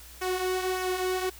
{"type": "tone with flanger", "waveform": "sawtooth", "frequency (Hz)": 370, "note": "F#4", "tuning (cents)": 0, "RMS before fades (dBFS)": -29, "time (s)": [0.21, 1.3], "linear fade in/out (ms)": 10, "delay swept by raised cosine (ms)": [0.23, 3.93], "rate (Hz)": 1.7, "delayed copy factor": -0.5, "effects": ["added 60 Hz sine -49 dBFS peak until 1.39 s", "white hiss -49 dBFS RMS until 1.39 s"]}